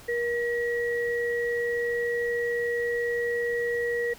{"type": "tone pair together", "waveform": "sine", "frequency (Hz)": [474.8, 1913.5], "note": ["A#4", "A#6"], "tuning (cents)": [32, 45], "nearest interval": "2 octaves", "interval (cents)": 2413, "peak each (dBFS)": [-26, -30], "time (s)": [0.08, 4.14], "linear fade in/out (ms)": 10, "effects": ["pink hiss -49 dBFS RMS until 4.18 s"]}